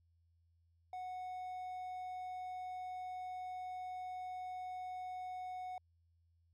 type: tone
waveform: triangle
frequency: 736 Hz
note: F#5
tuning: 9 cents flat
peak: -40 dBFS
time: 0.93-5.78 s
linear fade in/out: 2 ms
effects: added 84 Hz sine -70 dBFS peak until 6.53 s